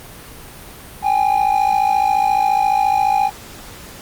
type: ring-modulated tone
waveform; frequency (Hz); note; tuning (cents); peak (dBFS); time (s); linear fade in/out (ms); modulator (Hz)
triangle; 810; G#5; -43; -8; 1.02-3.31; 50; 27.2
effects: pink hiss -37 dBFS RMS until 4.01 s + Opus 32 kbps